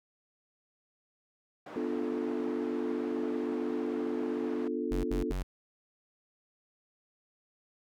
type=band-pass noise; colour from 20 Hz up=white; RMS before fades=-46 dBFS; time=1.66-4.68 s; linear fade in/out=5 ms; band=210 to 960 Hz; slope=12 dB/octave
type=chord; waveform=sine; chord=B half-diminished seventh; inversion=none; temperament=equal; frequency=246.9 / 293.7 / 349.2 / 440 Hz; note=B3 / D4 / F4 / A4; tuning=0 / 0 / 0 / 0 cents; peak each=-36 dBFS; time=1.76-5.32 s; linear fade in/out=2 ms
type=tone bursts; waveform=square; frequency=46.25 Hz; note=F#1; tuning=in tune; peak=-32 dBFS; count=3; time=4.91-5.43 s; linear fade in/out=10 ms; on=130 ms; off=65 ms
effects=none